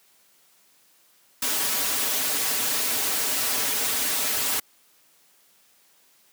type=noise with comb filter; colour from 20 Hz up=white; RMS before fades=-25 dBFS; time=1.42-4.6 s; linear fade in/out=5 ms; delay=5.7 ms; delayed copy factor=-0.95; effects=white hiss -60 dBFS RMS until 6.32 s + high-pass 150 Hz 12 dB/octave